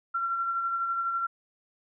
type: tone with tremolo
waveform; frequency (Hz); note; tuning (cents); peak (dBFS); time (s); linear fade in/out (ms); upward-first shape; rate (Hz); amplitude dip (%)
sine; 1364; F6; -41; -25; 0.14-1.27; 10; sine; 12; 35
effects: none